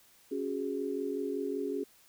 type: chord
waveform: sine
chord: C# suspended fourth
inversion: none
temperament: equal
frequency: 277.2 / 370 / 415.3 Hz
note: C#4 / F#4 / G#4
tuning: 0 / 0 / 0 cents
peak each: -36 / -37 / -35 dBFS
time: 0.31-1.84 s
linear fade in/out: 10 ms
effects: white hiss -62 dBFS RMS until 2.08 s